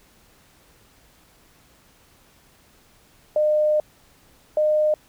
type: tone pair in turn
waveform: sine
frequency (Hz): 607 / 610.1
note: D#5 / D#5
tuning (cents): -43 / -34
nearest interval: unison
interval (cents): 9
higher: second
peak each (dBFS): -16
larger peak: neither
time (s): 3.36-3.8 / 4.57-4.94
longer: first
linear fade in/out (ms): 2
effects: pink hiss -56 dBFS RMS until 5.08 s